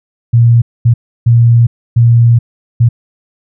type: tone bursts at uneven times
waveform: sine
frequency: 117.7 Hz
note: A#2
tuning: 17 cents sharp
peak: -3 dBFS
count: 5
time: 0.33-0.62 / 0.85-0.94 / 1.26-1.67 / 1.96-2.39 / 2.8-2.89 s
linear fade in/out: 10 ms
effects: none